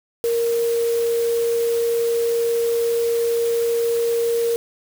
sine tone in noise, 466.2 Hz, A#4, in tune, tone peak -17 dBFS, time 0.24-4.56 s, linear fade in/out 0 ms, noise white, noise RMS -34 dBFS, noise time 0.24-4.56 s, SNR +14 dB, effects none

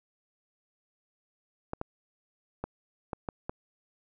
clicks, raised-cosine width 1 ms, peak -19 dBFS, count 6, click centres 1.734 / 1.814 / 2.64 / 3.132 / 3.288 / 3.495 s, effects none

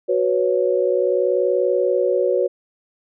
sine chord, F# suspended fourth, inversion none, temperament equal, 370 / 493.9 / 554.4 Hz, F#4 / B4 / C#5, 0 / 0 / 0 cents, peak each -20 dBFS, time 0.08-2.48 s, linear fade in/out 20 ms, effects none

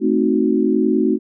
sine chord, A diminished seventh, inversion none, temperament equal, 220 / 261.6 / 311.1 / 370 Hz, A3 / C4 / Eb4 / Gb4, 0 / 0 / 0 / 0 cents, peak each -19 dBFS, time 0-1.19 s, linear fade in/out 50 ms, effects none

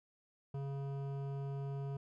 sine tone with hard clipping, 138.59 Hz, C#3, in tune, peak -40 dBFS, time 0.54-1.97 s, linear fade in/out 5 ms, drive 13 dB, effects none

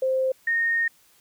sine tone pair in turn, 523.3 / 1846.6 Hz, C5 / A#6, 0 / -17 cents, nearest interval octave + minor seventh, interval 2183 cents, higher second, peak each -20 dBFS, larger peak neither, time 0.02-0.32 / 0.47-0.88 s, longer second, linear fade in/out 5 ms, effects white hiss -59 dBFS RMS until 1.2 s

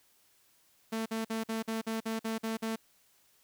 sawtooth tone bursts, 223.4 Hz, A3, 27 cents sharp, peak -28 dBFS, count 10, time 0.92-2.761 s, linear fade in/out 10 ms, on 140 ms, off 49 ms, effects white hiss -67 dBFS RMS until 3.43 s

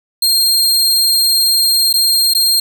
sawtooth tone with dropouts, 4206 Hz, C8, 8 cents sharp, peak -7 dBFS, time 0.22-2.6 s, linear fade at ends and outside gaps 5 ms, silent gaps 1.929-1.938 / 2.337-2.348 s, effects none

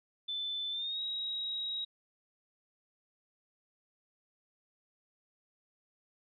sine tone with pitch glide, 3520 to 3816 Hz, A7 to A#7, 0 to +40 cents, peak -34 dBFS, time 0.28-1.85 s, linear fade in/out 10 ms, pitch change +140 cents, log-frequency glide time 0.71-1.01 s, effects none

